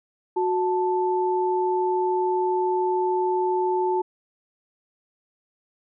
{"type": "tone pair together", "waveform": "sine", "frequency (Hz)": [367, 880], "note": ["F#4", "A5"], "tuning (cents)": [-14, 0], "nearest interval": "octave + minor third", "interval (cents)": 1514, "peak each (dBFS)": [-22, -24], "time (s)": [0.36, 4.02], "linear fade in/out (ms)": 10, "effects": []}